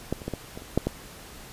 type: clicks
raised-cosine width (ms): 2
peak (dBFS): -12 / -26 / -16 / -16 / -23 / -30 / -7 / -11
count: 8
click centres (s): 0.126 / 0.218 / 0.28 / 0.337 / 0.575 / 0.621 / 0.776 / 0.87
effects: pink hiss -45 dBFS RMS until 1.52 s + resampled to 32000 Hz